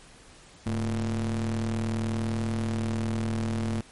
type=ring-modulated tone; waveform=square; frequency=60.7 Hz; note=B1; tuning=29 cents flat; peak=-24 dBFS; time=0.66-3.81 s; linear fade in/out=5 ms; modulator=162 Hz; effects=pink hiss -52 dBFS RMS until 3.91 s + MP3 48 kbps